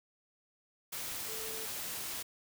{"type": "tone in noise", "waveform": "sine", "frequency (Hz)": 442.3, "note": "A4", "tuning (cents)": 9, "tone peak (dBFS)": -46, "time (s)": [1.28, 1.66], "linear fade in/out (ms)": 10, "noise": "white", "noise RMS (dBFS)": -40, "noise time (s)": [0.92, 2.23], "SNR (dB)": -9, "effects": []}